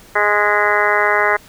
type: harmonic tone with a mistuned harmonic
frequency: 207.7 Hz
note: G#3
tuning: in tune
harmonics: 2 / 3 / 4 / 5 / 6 / 7 / 8 / 9 / 10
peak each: -21 / -21 / -21 / -21 / -21 / -21 / -21 / -21 / -21 dBFS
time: 0.15-1.37 s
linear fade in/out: 10 ms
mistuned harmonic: 10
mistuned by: -39 cents
effects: pink hiss -44 dBFS RMS until 1.48 s